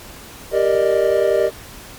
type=chord; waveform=triangle; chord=Eb major seventh; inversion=first; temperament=equal with one note detuned; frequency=392 / 466.2 / 591.4 / 622.3 Hz; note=G4 / Bb4 / D5 / Eb5; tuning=0 / 0 / +12 / 0 cents; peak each=-17 dBFS; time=0.51-1.51 s; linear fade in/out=50 ms; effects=pink hiss -38 dBFS RMS until 1.98 s + MP3 96 kbps